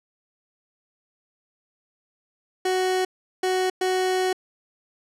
30% pulse tone bursts at uneven times, 371.4 Hz, F#4, 7 cents sharp, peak -18 dBFS, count 3, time 2.65-3.05 / 3.43-3.7 / 3.81-4.33 s, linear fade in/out 5 ms, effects low-pass 10000 Hz 12 dB/octave

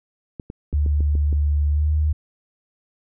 clicks, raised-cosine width 3 ms, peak -19 dBFS, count 7, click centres 0.398 / 0.501 / 0.729 / 0.862 / 1.006 / 1.153 / 1.328 s
sine tone with pitch glide, 73.42 to 76.18 Hz, D2 to D#2, 0 to -36 cents, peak -16 dBFS, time 0.73-2.13 s, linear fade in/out 10 ms, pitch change +64 cents, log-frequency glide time 1.7-1.9 s
effects none

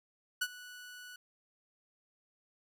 sawtooth tone with ADSR envelope, 1477 Hz, F#6, 3 cents flat, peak -25 dBFS, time 0.41-1.16 s, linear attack 10 ms, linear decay 51 ms, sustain -19 dB, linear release 3 ms, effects none

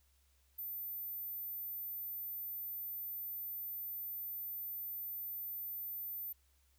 sine tone, 14080 Hz, A9, in tune, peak -40 dBFS, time 0.58-6.33 s, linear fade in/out 10 ms, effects added 67 Hz sine -70 dBFS peak until 6.78 s + white hiss -75 dBFS RMS until 6.78 s

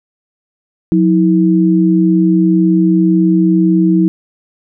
sine tone pair together, 180.9 / 322.8 Hz, F#3 / E4, -39 / -36 cents, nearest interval minor seventh, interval 1003 cents, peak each -10 dBFS, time 0.92-4.08 s, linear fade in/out 0 ms, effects none

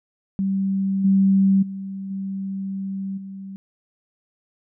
sine tone with level steps, 193.9 Hz, G3, 19 cents flat, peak -19 / -13 / -28 / -25 / -32 dBFS, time 0.39-3.56 s, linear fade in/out 0 ms, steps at 1.04 / 1.62 / 2.1 / 3.17 s, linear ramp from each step 10 ms, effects none

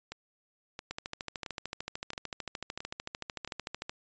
two click trains, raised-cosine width 0.2 ms, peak -19 / -22 dBFS, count 41 / 6, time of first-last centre 0.91-3.895 / 0.12-3.476 s, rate 13.4 / 1.49 Hz, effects resampled to 16000 Hz

